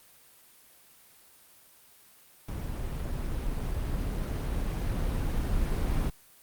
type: noise with level ramp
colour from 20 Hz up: brown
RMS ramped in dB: -34 to -27 dBFS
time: 2.48-6.1 s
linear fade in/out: 5 ms
effects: white hiss -57 dBFS RMS until 6.42 s + Opus 32 kbps